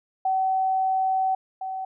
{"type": "tone pair in turn", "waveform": "sine", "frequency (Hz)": [760, 760], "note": ["F#5", "F#5"], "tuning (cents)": [46, 46], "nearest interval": "unison", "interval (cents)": 0, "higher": "neither", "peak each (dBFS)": [-20, -28], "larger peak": "first", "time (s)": [[0.25, 1.35], [1.61, 1.85]], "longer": "first", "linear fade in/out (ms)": 5, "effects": []}